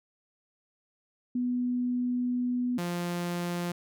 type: tone pair in turn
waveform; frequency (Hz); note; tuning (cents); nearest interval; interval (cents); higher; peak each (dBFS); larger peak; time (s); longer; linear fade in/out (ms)
sine / sawtooth; 246.9 / 174.58; B3 / F3; 0 / 0; tritone; 600; first; -26; neither; 1.35-2.78 / 2.78-3.72; first; 5
effects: none